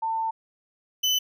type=tone pair in turn; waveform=sine / 35% pulse; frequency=896 / 3014 Hz; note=A5 / F#7; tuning=+31 / +31 cents; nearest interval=octave + major sixth; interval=2100 cents; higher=second; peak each=-24 / -19 dBFS; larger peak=second; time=0.02-0.31 / 1.03-1.19 s; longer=first; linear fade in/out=10 ms; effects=none